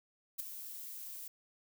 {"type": "noise with ADSR envelope", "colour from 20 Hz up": "violet", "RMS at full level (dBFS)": -35, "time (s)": [0.38, 1.28], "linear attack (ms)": 21, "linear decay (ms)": 4, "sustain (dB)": -11, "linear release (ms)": 4, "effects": []}